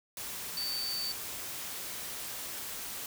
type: tone in noise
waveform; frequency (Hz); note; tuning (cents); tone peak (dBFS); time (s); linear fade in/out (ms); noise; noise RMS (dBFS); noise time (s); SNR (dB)
sine; 4563; C#8; +49; -33; 0.57-1.12; 2; white; -40; 0.17-3.06; +4
effects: none